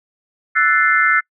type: chord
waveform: sine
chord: F# half-diminished seventh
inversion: third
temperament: equal with one note detuned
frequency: 1329.2 / 1480 / 1760 / 2093 Hz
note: E6 / F#6 / A6 / C7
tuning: +14 / 0 / 0 / 0 cents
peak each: -17 dBFS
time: 0.55-1.21 s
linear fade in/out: 20 ms
effects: noise-tail reverb RT60 0.1 s tail -26 dB re dry